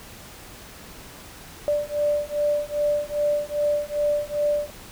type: beating tone pair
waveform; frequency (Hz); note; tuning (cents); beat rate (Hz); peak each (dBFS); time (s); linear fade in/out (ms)
sine; 587.3 / 589.8; D5 / D5; 0 / +7; 2.5; -24; 1.68-4.7; 0
effects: pink hiss -43 dBFS RMS until 4.91 s